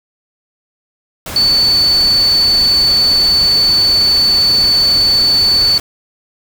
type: tone in noise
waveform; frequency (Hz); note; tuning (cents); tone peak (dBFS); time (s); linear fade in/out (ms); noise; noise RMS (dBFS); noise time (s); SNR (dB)
sine; 4485; C#8; +19; -8; 1.36-5.78; 2; pink; -24; 1.26-5.8; +13
effects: none